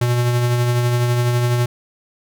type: tone with tremolo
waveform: square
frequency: 121.4 Hz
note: B2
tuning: 29 cents flat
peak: -14 dBFS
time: 0.01-1.66 s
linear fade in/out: 5 ms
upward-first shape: triangle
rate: 12 Hz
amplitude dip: 35%
effects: none